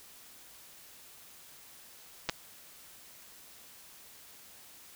clicks, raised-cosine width 0.2 ms, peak -13 dBFS, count 2, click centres 2.29 / 2.296 s, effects white hiss -54 dBFS RMS until 4.95 s

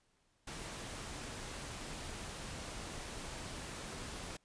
pink noise, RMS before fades -45 dBFS, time 0.47-4.37 s, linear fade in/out 5 ms, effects pink hiss -75 dBFS RMS until 4.44 s + resampled to 22050 Hz

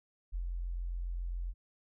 sine tone with ADSR envelope, 43.65 Hz, F1, in tune, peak -32 dBFS, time 0.32-1.54 s, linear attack 31 ms, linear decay 72 ms, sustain -2 dB, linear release 48 ms, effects none

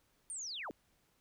sine linear sweep, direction down, 9180 to 180 Hz, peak -40 dBFS, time 0.3-0.71 s, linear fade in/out 0 ms, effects pink hiss -74 dBFS RMS until 1.2 s

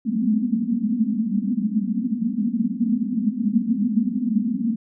pink band-pass noise, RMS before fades -22 dBFS, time 0.05-4.76 s, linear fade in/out 10 ms, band 200 to 250 Hz, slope 96 dB/octave, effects none

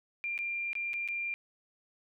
sine tone with dropouts, 2385 Hz, D7, 26 cents sharp, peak -32 dBFS, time 0.24-1.34 s, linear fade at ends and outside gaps 0 ms, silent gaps 0.378-0.389 / 0.731-0.753 / 0.933-0.939 / 1.077-1.086 s, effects none

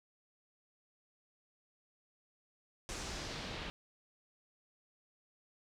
pink noise with low-pass filter sweep, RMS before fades -43 dBFS, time 2.89-3.7 s, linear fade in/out 0 ms, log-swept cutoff 7700 to 3300 Hz, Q 1.6, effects none

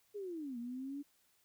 sine linear two-way sweep, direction down then up, 423.8 to 232.8 to 289.9 Hz, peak -40 dBFS, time 0.14-1.03 s, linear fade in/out 20 ms, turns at 0.58 s, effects white hiss -73 dBFS RMS until 1.44 s

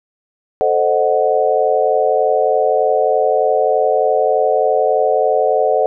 sine chord, A diminished seventh, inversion none, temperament equal with one note detuned, 440 / 523.3 / 614.8 / 740 Hz, A4 / C5 / Eb5 / Gb5, 0 / 0 / -21 / 0 cents, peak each -17 dBFS, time 0.61-5.86 s, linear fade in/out 0 ms, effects none

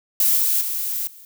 violet noise with level steps, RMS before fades -17 / -19 / -25 / -44 dBFS, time 0.2-1.25 s, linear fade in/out 2 ms, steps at 0.37 / 0.61 / 1.07 s, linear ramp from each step 2 ms, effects none

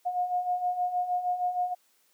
sine beating tone pair, 715 / 721.4 Hz, F5 / F#5, +41 / -44 cents, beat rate 6.4 Hz, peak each -33 / -27 dBFS, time 0.05-1.75 s, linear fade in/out 20 ms, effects white hiss -67 dBFS RMS until 2.13 s + high-pass 200 Hz 12 dB/octave

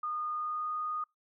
sine tone with pitch glide, 1224 to 1233.9 Hz, D#6 to D#6, -29 to -15 cents, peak -32 dBFS, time 0.03-1.04 s, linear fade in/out 5 ms, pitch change +14 cents, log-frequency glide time 0.33-0.71 s, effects noise-tail reverb RT60 0.2 s tail -26 dB re dry

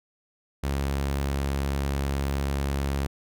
sawtooth tone, 69.3 Hz, C#2, in tune, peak -21 dBFS, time 0.63-3.07 s, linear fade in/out 10 ms, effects none

